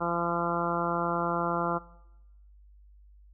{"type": "harmonic tone", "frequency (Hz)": 171.2, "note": "F3", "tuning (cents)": -34, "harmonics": [1, 2, 3, 4, 5, 6, 7, 8], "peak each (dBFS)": [-35, -35, -35, -35, -35, -35, -35, -35], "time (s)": [0, 1.79], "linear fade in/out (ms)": 20, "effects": ["noise-tail reverb RT60 0.9 s tail -20 dB re dry", "added 50 Hz sine -52 dBFS peak until 3.33 s"]}